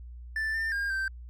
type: tone with pitch steps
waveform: triangle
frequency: 1764 / 1796 / 1614 / 1560 Hz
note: A6 / A6 / G#6 / G6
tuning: +4 / +35 / -50 / -9 cents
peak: -26 dBFS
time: 0.36-1.08 s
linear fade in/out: 2 ms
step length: 180 ms
effects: added 60 Hz sine -41 dBFS peak until 1.29 s

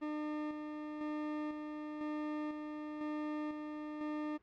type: tone with tremolo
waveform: 40% pulse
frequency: 302 Hz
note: D4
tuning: 48 cents sharp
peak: -36 dBFS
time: 0.01-4.38 s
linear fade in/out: 20 ms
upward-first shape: square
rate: 1 Hz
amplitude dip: 40%
effects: pink hiss -71 dBFS RMS until 4.42 s + low-pass 2000 Hz 12 dB/octave

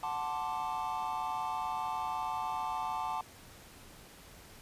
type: chord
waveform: triangle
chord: D dominant seventh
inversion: first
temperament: equal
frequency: 740 / 880 / 1046.5 / 1174.7 Hz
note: F#5 / A5 / C6 / D6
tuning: 0 / 0 / 0 / 0 cents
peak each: -38 / -34 / -39 / -39 dBFS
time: 0.03-3.21 s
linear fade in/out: 2 ms
effects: pink hiss -54 dBFS RMS until 4.61 s + resampled to 32000 Hz

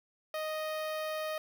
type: tone with notch filter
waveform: sawtooth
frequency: 622.3 Hz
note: D#5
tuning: in tune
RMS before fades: -36 dBFS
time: 0.34-1.38 s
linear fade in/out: 2 ms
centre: 7400 Hz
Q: 1.1
effects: none

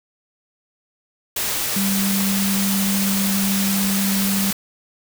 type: tone in noise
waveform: sine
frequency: 196.2 Hz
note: G3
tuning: 2 cents sharp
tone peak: -19 dBFS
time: 1.76-4.51 s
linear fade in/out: 5 ms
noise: white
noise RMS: -23 dBFS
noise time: 1.36-4.53 s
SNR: +1 dB
effects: none

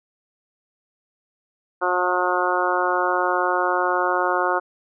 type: harmonic tone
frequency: 180.2 Hz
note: F#3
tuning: 45 cents flat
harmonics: 2 / 3 / 4 / 5 / 6 / 7 / 8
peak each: -26 / -26 / -26 / -26 / -26 / -26 / -26 dBFS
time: 1.81-4.6 s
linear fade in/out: 20 ms
effects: none

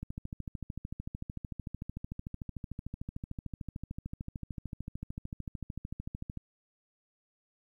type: click train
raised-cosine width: 5 ms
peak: -26 dBFS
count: 86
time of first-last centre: 0.03-6.373 s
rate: 13.4 Hz
effects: 11-bit

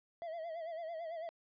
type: tone with vibrato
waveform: triangle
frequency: 659.3 Hz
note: E5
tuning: in tune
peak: -38 dBFS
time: 0.22-1.29 s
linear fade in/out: 0 ms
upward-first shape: sine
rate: 9 Hz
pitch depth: 80 cents each way
effects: resampled to 11025 Hz

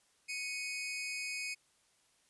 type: tone pair together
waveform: sawtooth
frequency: 2217 / 2508 Hz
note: C#7 / D#7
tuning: 0 / +13 cents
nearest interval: major second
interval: 213 cents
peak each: -38 / -36 dBFS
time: 0.28-1.55 s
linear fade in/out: 20 ms
effects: white hiss -71 dBFS RMS until 2.29 s + resampled to 24000 Hz

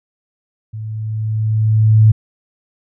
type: tone with level ramp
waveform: sine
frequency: 109.1 Hz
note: A2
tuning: 14 cents flat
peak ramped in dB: -24 to -4 dBFS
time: 0.73-2.12 s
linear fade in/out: 10 ms
effects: none

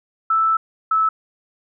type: tone pair in turn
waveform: sine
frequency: 1318.5 / 1305.6 Hz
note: E6 / E6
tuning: 0 / -17 cents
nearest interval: unison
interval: 17 cents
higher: first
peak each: -14 dBFS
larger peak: neither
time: 0.3-0.57 / 0.91-1.09 s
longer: first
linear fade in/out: 5 ms
effects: none

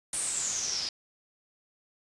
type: noise with low-pass filter sweep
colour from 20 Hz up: white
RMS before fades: -32 dBFS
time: 0.13-0.89 s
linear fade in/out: 2 ms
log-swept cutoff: 9300 to 4900 Hz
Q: 9
effects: resampled to 24000 Hz

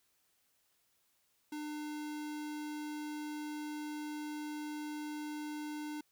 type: tone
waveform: square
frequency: 300 Hz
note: D4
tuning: 37 cents sharp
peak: -40 dBFS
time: 1.52-6.01 s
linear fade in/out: 5 ms
effects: white hiss -75 dBFS RMS until 6.11 s

